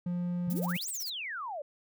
triangle tone, 176.2 Hz, F3, 16 cents sharp, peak -28 dBFS, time 0.06-0.77 s, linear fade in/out 5 ms
sine exponential two-way sweep, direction up then down, 121.5 to 8960 to 550 Hz, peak -35 dBFS, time 0.47-1.62 s, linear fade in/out 5 ms, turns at 0.89 s
violet noise with tremolo, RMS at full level -39 dBFS, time 0.5-1.1 s, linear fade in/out 2 ms, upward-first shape sine, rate 16 Hz, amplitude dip 90%
effects none

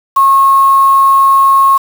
sine tone with quantisation, 1088 Hz, C#6, 33 cents flat, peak -4 dBFS, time 0.16-1.78 s, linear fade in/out 10 ms, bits 4, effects none

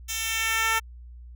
10% pulse tone with high-pass filter sweep, 448 Hz, A4, 31 cents sharp, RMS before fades -26 dBFS, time 0.08-0.8 s, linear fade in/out 20 ms, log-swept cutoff 4500 to 980 Hz, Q 1, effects added 60 Hz sine -41 dBFS peak until 1.35 s

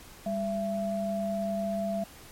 sine tone pair together, 199.46 / 670 Hz, G3 / E5, +30 / +28 cents, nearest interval octave + major sixth, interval 2098 cents, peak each -31 / -30 dBFS, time 0.26-2.04 s, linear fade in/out 5 ms, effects pink hiss -50 dBFS RMS until 2.31 s + MP3 64 kbps

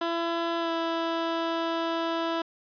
15% pulse tone with pitch glide, 336.1 to 331.1 Hz, E4 to E4, +34 to +8 cents, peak -20 dBFS, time 0.01-2.42 s, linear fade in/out 5 ms, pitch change -26 cents, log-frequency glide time 0.59-0.71 s, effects resampled to 11025 Hz + 10-bit

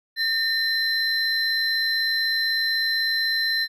triangle tone pair together, 1814 / 4072 Hz, A#6 / C8, -48 / -48 cents, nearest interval octave + major second, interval 1400 cents, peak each -22 dBFS, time 0.16-3.68 s, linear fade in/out 50 ms, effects none

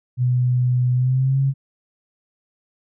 sine tone with pitch glide, 124.8 to 136.1 Hz, B2 to C#3, +19 to -31 cents, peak -15 dBFS, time 0.17-1.54 s, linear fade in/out 50 ms, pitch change +150 cents, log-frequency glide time 0.94-1.4 s, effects none

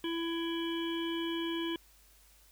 harmonic tone with a mistuned harmonic, 333.3 Hz, E4, 19 cents sharp, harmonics 1 / 3 / 5 / 7 / 9 / 10, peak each -33 / -44 / -46 / -48 / -43 / -44 dBFS, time 0.04-1.76 s, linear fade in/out 2 ms, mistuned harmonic 10, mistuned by -17 cents, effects added 50 Hz sine -63 dBFS peak until 2.51 s + white hiss -63 dBFS RMS until 2.51 s

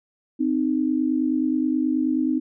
sine tone pair together, 259.1 / 308.5 Hz, C4 / D#4, -17 / -15 cents, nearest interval minor third, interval 302 cents, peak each -22 dBFS, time 0.39-2.4 s, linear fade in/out 20 ms, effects none

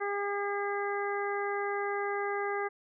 harmonic tone, 404.5 Hz, G#4, 46 cents flat, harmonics 1 / 2 / 3 / 4 / 5, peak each -33 / -36 / -38 / -39 / -40 dBFS, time 0-2.69 s, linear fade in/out 20 ms, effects none

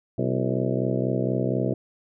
harmonic tone with a mistuned harmonic, 64.1 Hz, C2, 35 cents flat, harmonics 2 / 3 / 4 / 5 / 6 / 7 / 8 / 9 / 10, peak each -27 / -29 / -30 / -31 / -32 / -32 / -33 / -34 / -34 dBFS, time 0.18-1.74 s, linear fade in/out 5 ms, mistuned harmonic 5, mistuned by +100 cents, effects none

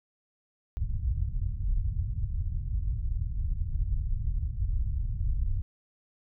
pink low-pass noise, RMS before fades -29 dBFS, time 0.77-5.62 s, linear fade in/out 0 ms, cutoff 100 Hz, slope 24 dB/octave, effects none

